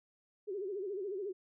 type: tone with vibrato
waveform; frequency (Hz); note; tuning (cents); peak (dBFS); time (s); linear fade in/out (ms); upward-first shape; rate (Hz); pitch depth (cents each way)
sine; 392; G4; 0; -36; 0.47-1.33; 20; sine; 14; 130
effects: none